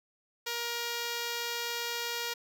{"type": "tone", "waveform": "5% pulse", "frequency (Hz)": 472.3, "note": "A#4", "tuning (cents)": 23, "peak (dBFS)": -21, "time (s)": [0.46, 2.34], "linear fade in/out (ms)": 10, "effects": []}